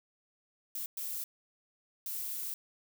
violet noise bursts at uneven times, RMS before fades -38 dBFS, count 3, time 0.75-0.86 / 0.97-1.24 / 2.06-2.54 s, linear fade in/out 2 ms, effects none

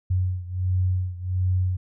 sine beating tone pair, 91.4 / 92.8 Hz, F#2 / F#2, -21 / +6 cents, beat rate 1.4 Hz, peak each -23 / -26 dBFS, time 0.1-1.77 s, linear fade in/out 10 ms, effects none

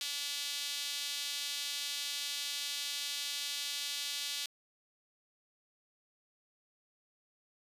sawtooth tone with high-pass filter, 287.5 Hz, D4, 37 cents flat, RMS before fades -38 dBFS, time 0.01-4.46 s, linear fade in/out 0 ms, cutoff 3600 Hz, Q 1.9, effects resampled to 32000 Hz

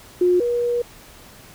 sine tone pair in turn, 358.2 / 480.1 Hz, F4 / B4, +44 / -49 cents, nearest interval perfect fourth, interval 507 cents, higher second, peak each -13 / -18 dBFS, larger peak first, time 0.21-0.4 / 0.4-0.82 s, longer second, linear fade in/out 5 ms, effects pink hiss -45 dBFS RMS until 1.54 s

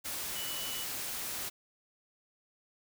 sine tone in noise, 2960 Hz, F#7, in tune, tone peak -41 dBFS, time 0.35-0.85 s, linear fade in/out 20 ms, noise white, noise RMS -38 dBFS, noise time 0.04-1.5 s, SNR -6 dB, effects none

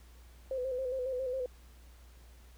sine tone with vibrato, 514 Hz, C5, 31 cents flat, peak -32 dBFS, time 0.51-1.46 s, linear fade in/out 2 ms, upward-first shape square, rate 7.3 Hz, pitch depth 47 cents each way, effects added 60 Hz sine -53 dBFS peak until 2.57 s + pink hiss -63 dBFS RMS until 2.57 s

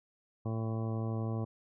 harmonic tone, 112 Hz, A2, 31 cents sharp, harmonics 1 / 2 / 3 / 4 / 5 / 6 / 7 / 9 / 10, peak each -33 / -39 / -43 / -45 / -47 / -49 / -50 / -52 / -53 dBFS, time 0.45-1.45 s, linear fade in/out 10 ms, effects none

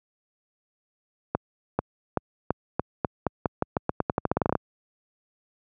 accelerating click train, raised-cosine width 1 ms, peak -8 dBFS, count 22, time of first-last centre 1.35-4.553 s, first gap 440 ms, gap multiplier 0.87, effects high-pass 80 Hz 12 dB/octave

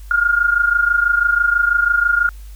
sine tone pair together, 1396.9 / 1423 Hz, F6 / F6, 0 / +32 cents, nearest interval unison, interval 32 cents, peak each -17 / -14 dBFS, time 0.11-2.29 s, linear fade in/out 2 ms, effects added 50 Hz sine -32 dBFS peak until 2.55 s + white hiss -50 dBFS RMS until 2.55 s

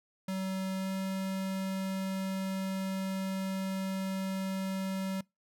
square tone with pitch glide, 190 to 191.21 Hz, F#3 to G3, +46 to -43 cents, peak -33 dBFS, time 0.28-5.21 s, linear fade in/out 5 ms, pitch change +11 cents, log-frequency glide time 0.78-0.9 s, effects noise-tail reverb RT60 0.2 s tail -24 dB re dry

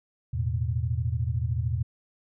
sine chord, E suspended fourth, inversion none, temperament equal, 82.41 / 110 / 123.47 Hz, E2 / A2 / B2, 0 / 0 / 0 cents, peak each -29 dBFS, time 0.33-1.83 s, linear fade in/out 10 ms, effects none

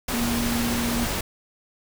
sine tone in noise, 236.3 Hz, A#3, 24 cents sharp, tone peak -24 dBFS, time 0.13-1.05 s, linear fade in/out 5 ms, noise pink, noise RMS -27 dBFS, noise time 0.08-1.21 s, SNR 0 dB, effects none

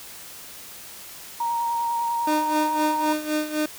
sine tone with vibrato, 936 Hz, A#5, 7 cents sharp, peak -22 dBFS, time 1.4-3.13 s, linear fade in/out 5 ms, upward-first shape triangle, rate 10 Hz, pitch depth 17 cents each way
30% pulse tone with tremolo, 305 Hz, D#4, 34 cents flat, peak -18 dBFS, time 2.27-3.66 s, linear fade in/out 5 ms, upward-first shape sine, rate 3.9 Hz, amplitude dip 75%
effects white hiss -41 dBFS RMS until 3.78 s

